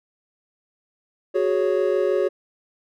triangle chord, F# suspended second, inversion none, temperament just, 370 / 416.2 / 555 Hz, F#4 / G#4 / C#5, 0 / +4 / +2 cents, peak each -20 / -21 / -21 dBFS, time 1.34-2.29 s, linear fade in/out 20 ms, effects none

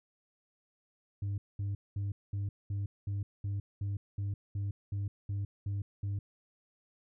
sine tone bursts, 100 Hz, G2, 35 cents sharp, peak -29 dBFS, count 14, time 1.22-6.19 s, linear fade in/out 5 ms, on 160 ms, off 210 ms, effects tanh soft clip ceiling -31 dBFS

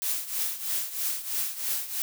blue noise with tremolo, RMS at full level -27 dBFS, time 0.02-2.02 s, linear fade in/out 0 ms, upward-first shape triangle, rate 3.1 Hz, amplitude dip 80%, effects none

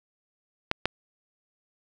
clicks, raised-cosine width 0.3 ms, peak -7 dBFS, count 2, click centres 0.714 / 0.856 s, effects none

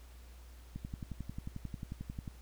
click train, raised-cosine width 5 ms, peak -28 dBFS, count 18, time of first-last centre 0.76-2.278 s, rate 11.2 Hz, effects added 60 Hz sine -51 dBFS peak until 2.41 s + pink hiss -62 dBFS RMS until 2.41 s

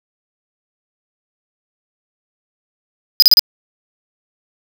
square tone bursts, 4978 Hz, D#8, in tune, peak -4 dBFS, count 4, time 3.2-3.394 s, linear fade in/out 0 ms, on 23 ms, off 34 ms, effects none

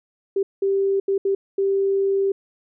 sine tone bursts at uneven times, 392 Hz, G4, in tune, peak -17 dBFS, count 5, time 0.36-0.43 / 0.62-1 / 1.08-1.18 / 1.25-1.35 / 1.58-2.32 s, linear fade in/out 5 ms, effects none

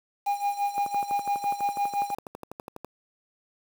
triangle tone with tremolo, 810 Hz, G#5, 43 cents flat, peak -20 dBFS, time 0.26-2.15 s, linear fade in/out 10 ms, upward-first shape sine, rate 5.9 Hz, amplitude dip 80%
click train, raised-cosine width 1 ms, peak -23 dBFS, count 26, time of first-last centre 0.78-2.846 s, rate 12.1 Hz
effects high-pass 150 Hz 12 dB/octave + 7-bit

